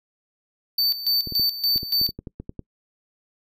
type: tone with tremolo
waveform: square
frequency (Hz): 4561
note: C#8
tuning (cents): +49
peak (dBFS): -19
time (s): 0.78-2.11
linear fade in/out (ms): 5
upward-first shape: square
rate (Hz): 3.5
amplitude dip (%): 75
type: clicks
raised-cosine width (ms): 3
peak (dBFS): -21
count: 12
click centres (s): 1.273 / 1.323 / 1.397 / 1.76 / 1.831 / 2.014 / 2.091 / 2.19 / 2.272 / 2.4 / 2.494 / 2.593
effects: noise-tail reverb RT60 0.1 s tail -24 dB re dry